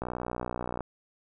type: click train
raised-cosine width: 1 ms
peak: -19 dBFS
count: 49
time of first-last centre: 0.02-0.807 s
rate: 61 Hz
effects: none